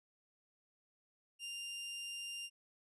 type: tone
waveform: sawtooth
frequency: 2794 Hz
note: F7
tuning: in tune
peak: -39 dBFS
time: 1.39-2.5 s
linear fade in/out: 50 ms
effects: resampled to 24000 Hz